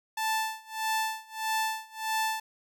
sawtooth tone with tremolo, 880 Hz, A5, in tune, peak -22 dBFS, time 0.17-2.4 s, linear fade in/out 5 ms, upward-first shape sine, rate 1.6 Hz, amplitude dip 95%, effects none

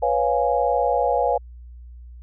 sine chord, C# dominant seventh, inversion third, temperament equal, 493.9 / 554.4 / 698.5 / 830.6 Hz, B4 / C#5 / E#5 / G#5, 0 / 0 / 0 / 0 cents, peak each -23 dBFS, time 0.02-1.38 s, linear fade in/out 10 ms, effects added 60 Hz sine -38 dBFS peak until 2.22 s

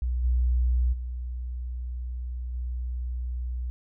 sine tone with level steps, 61.4 Hz, B1, 9 cents flat, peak -24 / -20 / -30 / -28 dBFS, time 0.02-3.7 s, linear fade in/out 0 ms, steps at 0.23 / 0.92 / 2.53 s, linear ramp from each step 20 ms, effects none

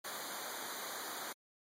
pink noise with comb filter, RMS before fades -43 dBFS, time 0.04-1.33 s, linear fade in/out 10 ms, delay 0.37 ms, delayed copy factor -1, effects high-pass 200 Hz 12 dB/octave + MP3 64 kbps

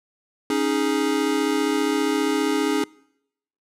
square chord, C# suspended second, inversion none, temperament equal with one note detuned, 276.1 / 311.1 / 415.3 Hz, C#4 / D#4 / G#4, -7 / 0 / 0 cents, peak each -25 / -25 / -25 dBFS, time 0.5-2.84 s, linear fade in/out 2 ms, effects noise-tail reverb RT60 0.8 s tail -25 dB re dry + low-pass 11000 Hz 12 dB/octave

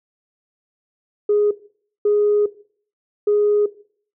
sine tone bursts at uneven times, 415.3 Hz, G#4, in tune, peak -12 dBFS, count 3, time 1.29-1.51 / 2.05-2.46 / 3.27-3.66 s, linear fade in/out 5 ms, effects noise-tail reverb RT60 0.5 s tail -17 dB re dry + tanh soft clip ceiling -9 dBFS

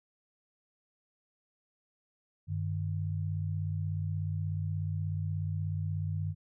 sine tone pair together, 96.5 / 153.09 Hz, G2 / D#3, -27 / -28 cents, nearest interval minor sixth, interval 799 cents, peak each -32 / -35 dBFS, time 2.47-6.35 s, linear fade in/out 50 ms, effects none

